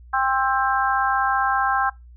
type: harmonic tone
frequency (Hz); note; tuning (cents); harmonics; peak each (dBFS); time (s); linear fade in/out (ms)
264.7; C4; +20; 3 / 4 / 5 / 6; -22 / -23 / -24 / -25; 0.13-1.9; 10
effects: noise-tail reverb RT60 0.2 s tail -22 dB re dry + added 60 Hz sine -42 dBFS peak until 2.16 s